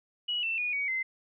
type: tone with pitch steps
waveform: sine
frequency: 2920 / 2678 / 2455 / 2252 / 2065 Hz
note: F#7 / E7 / D#7 / C#7 / C7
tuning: -24 / +27 / -24 / +27 / -23 cents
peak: -28 dBFS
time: 0.28-1.03 s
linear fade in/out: 10 ms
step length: 150 ms
effects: none